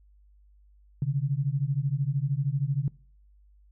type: beating tone pair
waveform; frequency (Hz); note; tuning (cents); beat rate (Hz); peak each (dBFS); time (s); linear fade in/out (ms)
sine; 132.9 / 145.9; C3 / D3; +27 / -11; 13; -27; 1.02-2.88; 2
effects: noise-tail reverb RT60 0.5 s tail -24 dB re dry + added 50 Hz sine -55 dBFS peak until 3.71 s